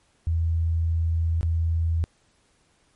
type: tone with dropouts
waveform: sine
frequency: 82.41 Hz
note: E2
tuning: in tune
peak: -20 dBFS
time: 0.27-2.04 s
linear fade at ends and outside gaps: 0 ms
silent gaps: 1.41-1.43 s
effects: pink hiss -64 dBFS RMS until 2.95 s + MP3 48 kbps